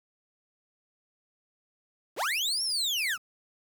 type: linear two-way sweep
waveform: 35% pulse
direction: up then down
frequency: 217.3 to 5588 to 1206 Hz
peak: -25 dBFS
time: 2.16-3.18 s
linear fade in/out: 50 ms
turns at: 2.63 s
effects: 9-bit